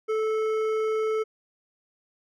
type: tone with hard clipping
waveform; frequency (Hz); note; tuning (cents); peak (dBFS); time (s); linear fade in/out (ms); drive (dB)
triangle; 436.9; A4; -12; -25; 0.08-1.24; 20; 13
effects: none